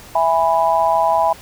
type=chord; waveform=sine; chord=E major; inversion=none; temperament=just; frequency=659.3 / 824.1 / 988.9 Hz; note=E5 / G#5 / B5; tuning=0 / -14 / +2 cents; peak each=-17 dBFS; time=0.15-1.33 s; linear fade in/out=5 ms; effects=pink hiss -40 dBFS RMS until 1.41 s